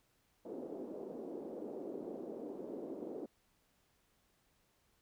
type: band-pass noise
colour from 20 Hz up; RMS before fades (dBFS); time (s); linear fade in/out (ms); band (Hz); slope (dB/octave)
white; -45; 0.45-3.26; 5; 260 to 460; 24
effects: pink hiss -75 dBFS RMS until 5.01 s